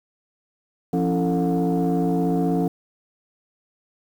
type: tone cluster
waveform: sine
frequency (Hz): 173.6 / 273.2 / 329.9 / 444.8 / 718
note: F3 / C#4 / E4 / A4 / F5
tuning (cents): -10 / -25 / +1 / +19 / +48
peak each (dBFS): -21 / -22 / -27 / -25 / -28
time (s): 0.93-2.68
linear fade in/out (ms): 5
effects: tanh soft clip ceiling -13 dBFS + 8-bit